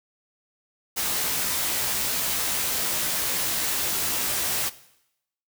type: noise with comb filter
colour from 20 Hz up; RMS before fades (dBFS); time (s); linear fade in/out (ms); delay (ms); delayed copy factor
white; -26; 0.96-4.7; 20; 16; +0.6
effects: noise-tail reverb RT60 0.8 s tail -17 dB re dry